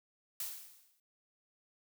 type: noise with exponential decay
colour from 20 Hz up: blue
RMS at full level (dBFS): -37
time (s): 0.4-1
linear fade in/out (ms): 2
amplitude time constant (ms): 130
effects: none